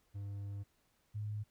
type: tone pair in turn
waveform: triangle / sine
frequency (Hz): 100.3 / 105.34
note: G2 / G#2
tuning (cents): +40 / +25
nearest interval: minor second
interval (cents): 85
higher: second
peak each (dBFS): -38 / -37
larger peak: second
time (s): 0.14-0.64 / 1.14-1.44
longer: first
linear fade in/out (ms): 20
effects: pink hiss -75 dBFS RMS until 1.5 s